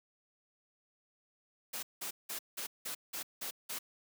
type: noise bursts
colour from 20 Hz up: white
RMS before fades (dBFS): -40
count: 8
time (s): 1.73-3.79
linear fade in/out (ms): 10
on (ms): 100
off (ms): 180
effects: high-pass 200 Hz 12 dB/octave